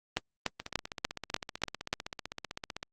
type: two click trains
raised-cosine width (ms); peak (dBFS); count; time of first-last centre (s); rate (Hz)
0.2; -10 / -20; 7 / 36; 0.17-1.93 / 0.6-2.829; 3.41 / 15.7
effects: Opus 32 kbps